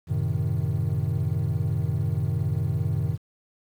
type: chord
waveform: triangle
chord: F# diminished seventh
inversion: none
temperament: equal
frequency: 92.5 / 110 / 130.81 / 155.56 Hz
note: F#2 / A2 / C3 / Eb3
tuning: 0 / 0 / 0 / 0 cents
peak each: -26 dBFS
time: 0.07-3.18 s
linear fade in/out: 50 ms
effects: tanh soft clip ceiling -13 dBFS + 9-bit